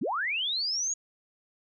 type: linear sweep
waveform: sine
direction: up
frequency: 146.83 to 6780 Hz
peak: -27 dBFS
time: 0.01-0.94 s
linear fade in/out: 10 ms
effects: none